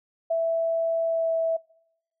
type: tone with pitch glide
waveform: sine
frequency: 660 to 655.1 Hz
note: E5 to E5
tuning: +2 to -11 cents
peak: -21 dBFS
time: 0.3-1.57 s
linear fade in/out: 10 ms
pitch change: -13 cents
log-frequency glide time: 1.06-1.32 s
effects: noise-tail reverb RT60 0.9 s tail -25 dB re dry